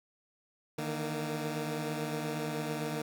15% pulse tone cluster, 152.2 / 161 / 231.9 Hz, D#3 / E3 / A#3, -38 / -41 / -9 cents, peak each -29 / -38 / -32 dBFS, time 0.78-3.02 s, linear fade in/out 5 ms, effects none

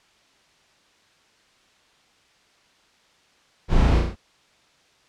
brown noise with echo, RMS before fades -20 dBFS, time 3.68-4.02 s, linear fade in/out 50 ms, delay 35 ms, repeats 4, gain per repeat -3 dB, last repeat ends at 4.16 s, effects white hiss -59 dBFS RMS until 5.08 s + low-pass 5000 Hz 12 dB/octave

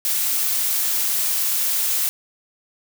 blue noise, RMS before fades -21 dBFS, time 0.05-2.09 s, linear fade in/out 0 ms, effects none

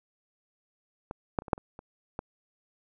clicks, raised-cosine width 1 ms, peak -22 / -12 / -30 / -28 / -7 / -30 / -29 / -19 dBFS, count 8, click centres 1.111 / 1.388 / 1.421 / 1.482 / 1.532 / 1.579 / 1.791 / 2.191 s, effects none

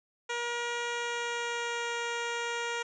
10% pulse tone with pitch glide, 475.9 to 471.2 Hz, A#4 to A#4, +36 to +19 cents, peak -23 dBFS, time 0.29-2.83 s, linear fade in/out 10 ms, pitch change -17 cents, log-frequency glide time 0.9-1.95 s, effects resampled to 16000 Hz + 10-bit

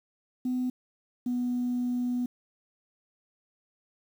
sine tone pair in turn, 252 / 246.2 Hz, B3 / B3, +35 / -5 cents, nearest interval unison, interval 40 cents, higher first, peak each -25 dBFS, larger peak neither, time 0.45-0.7 / 1.26-2.26 s, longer second, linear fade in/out 5 ms, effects tanh soft clip ceiling -23 dBFS + 9-bit

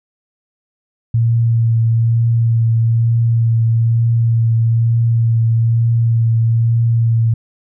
sine tone with vibrato, 115.1 Hz, A#2, 22 cents flat, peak -10 dBFS, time 1.14-7.34 s, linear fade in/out 5 ms, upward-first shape triangle, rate 1.1 Hz, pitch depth 19 cents each way, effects none

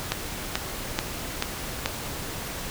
click train, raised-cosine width 0.2 ms, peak -6 dBFS, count 5, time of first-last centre 0.12-1.859 s, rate 2.3 Hz, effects pink hiss -34 dBFS RMS until 2.7 s

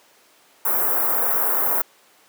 white band-stop noise, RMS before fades -20 dBFS, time 0.65-1.82 s, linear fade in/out 5 ms, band 1400 to 13000 Hz, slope 24 dB/octave, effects pink hiss -54 dBFS RMS until 2.28 s + high-pass 400 Hz 12 dB/octave

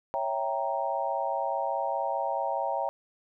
sine chord, C# diminished seventh, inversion none, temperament equal, 554.4 / 659.3 / 784 / 932.3 Hz, C#5 / E5 / G5 / Bb5, 0 / 0 / 0 / 0 cents, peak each -33 / -33 / -32 / -32 dBFS, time 0.14-2.89 s, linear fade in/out 0 ms, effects none

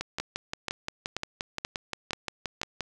two click trains, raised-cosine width 0.2 ms, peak -14 / -13 dBFS, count 17 / 6, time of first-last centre 0.01-2.807 / 0.2-2.615 s, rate 5.72 / 2.07 Hz, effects none

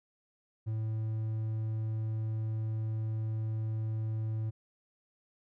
triangle tone, 110 Hz, A2, in tune, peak -29 dBFS, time 0.66-4.51 s, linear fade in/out 20 ms, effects none

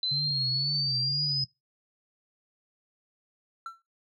sine exponential sweep, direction up, 4024 to 5070 Hz, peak -26 dBFS, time 0.03-1.44 s, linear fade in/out 2 ms
sine tone with vibrato, 138.7 Hz, C#3, 1 cent sharp, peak -32 dBFS, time 0.11-1.45 s, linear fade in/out 10 ms, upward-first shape triangle, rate 2 Hz, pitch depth 130 cents each way
triangle tone with exponential decay, 1346 Hz, E6, 36 cents sharp, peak -30 dBFS, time 3.66-3.82 s, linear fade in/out 2 ms, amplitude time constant 33 ms
effects noise-tail reverb RT60 0.2 s tail -21 dB re dry

